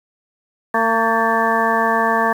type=harmonic tone with a mistuned harmonic; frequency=226.9 Hz; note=A#3; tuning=47 cents flat; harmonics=1 / 2 / 3 / 4 / 5 / 7 / 8; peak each=-24 / -23 / -21 / -20 / -20 / -25 / -22 dBFS; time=0.74-2.33 s; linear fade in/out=5 ms; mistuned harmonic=8; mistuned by=-53 cents; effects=7-bit